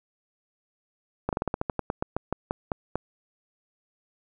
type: slowing click train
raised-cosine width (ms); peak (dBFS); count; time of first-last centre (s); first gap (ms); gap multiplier
1; -12; 16; 1.29-2.956; 38; 1.14
effects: none